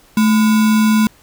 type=tone with sample-and-hold; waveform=sine; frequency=217.1 Hz; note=A3; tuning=23 cents flat; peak=-9 dBFS; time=0.17-1.07 s; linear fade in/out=2 ms; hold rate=1225 Hz; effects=pink hiss -49 dBFS RMS until 1.22 s